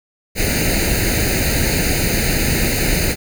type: noise with comb filter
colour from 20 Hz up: pink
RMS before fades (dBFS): -17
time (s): 0.35-3.16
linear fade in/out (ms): 50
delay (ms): 0.45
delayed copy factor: +0.9
effects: none